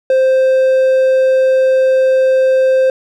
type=tone; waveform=triangle; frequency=523.3 Hz; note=C5; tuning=in tune; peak=-6 dBFS; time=0.1-2.9 s; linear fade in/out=2 ms; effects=none